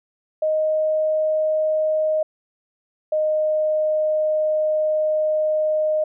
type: tone pair in turn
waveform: sine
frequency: 622.3 / 617.6 Hz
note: D#5 / D#5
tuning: 0 / -13 cents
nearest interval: unison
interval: 13 cents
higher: first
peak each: -17 dBFS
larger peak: neither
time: 0.42-2.23 / 3.12-6.04 s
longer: second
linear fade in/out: 5 ms
effects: none